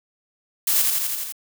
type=noise with echo; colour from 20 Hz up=blue; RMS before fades=-20 dBFS; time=0.67-0.82 s; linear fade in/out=5 ms; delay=84 ms; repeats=6; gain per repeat=-2 dB; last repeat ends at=1.324 s; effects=none